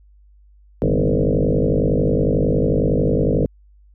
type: tone with frequency modulation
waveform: sine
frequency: 160 Hz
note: D#3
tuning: 49 cents sharp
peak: -14 dBFS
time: 0.82-3.46 s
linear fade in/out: 0 ms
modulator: 51 Hz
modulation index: 7.4
effects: added 50 Hz sine -47 dBFS peak until 3.94 s